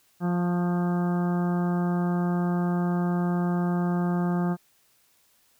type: harmonic tone with a mistuned harmonic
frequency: 175.8 Hz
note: F3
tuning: 12 cents sharp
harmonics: 1 / 2 / 3 / 4 / 5 / 6 / 7 / 8 / 9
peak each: -23 / -32 / -41 / -36 / -39 / -45 / -40 / -49 / -44 dBFS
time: 0.2-4.57 s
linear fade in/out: 50 ms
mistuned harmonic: 6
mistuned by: +36 cents
effects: white hiss -64 dBFS RMS until 5.59 s